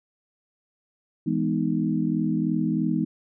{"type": "chord", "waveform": "sine", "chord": "E major seventh", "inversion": "none", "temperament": "equal with one note detuned", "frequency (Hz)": [164.81, 207.7, 248.2, 311.1], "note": ["E3", "G#3", "B3", "D#4"], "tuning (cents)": [0, 0, 9, 0], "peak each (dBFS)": -27, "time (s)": [1.26, 3.05], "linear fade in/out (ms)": 10, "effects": []}